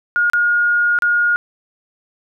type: tone with dropouts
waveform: sine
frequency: 1430 Hz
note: F6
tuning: 41 cents sharp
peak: -12 dBFS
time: 0.16-1.36 s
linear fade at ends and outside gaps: 0 ms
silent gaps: 0.299-0.334 / 0.988-1.022 s
effects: none